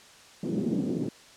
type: band-pass noise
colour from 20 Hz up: white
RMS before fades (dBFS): -29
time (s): 0.43-1.09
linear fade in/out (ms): 5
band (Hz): 170 to 310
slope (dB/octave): 24
effects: white hiss -52 dBFS RMS until 1.36 s + low-pass 7000 Hz 12 dB/octave